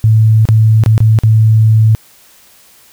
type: tone with dropouts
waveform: sine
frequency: 110 Hz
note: A2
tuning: in tune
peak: -4 dBFS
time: 0.04-1.95 s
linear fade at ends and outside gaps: 0 ms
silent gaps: 0.454-0.488 / 0.837-0.861 / 0.979-1.004 / 1.188-1.235 s
effects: white hiss -44 dBFS RMS until 2.92 s